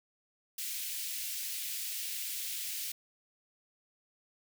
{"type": "high-pass noise", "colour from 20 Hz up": "white", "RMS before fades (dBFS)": -38, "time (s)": [0.58, 2.92], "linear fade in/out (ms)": 5, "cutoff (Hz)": 2200, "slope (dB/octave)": 24, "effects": []}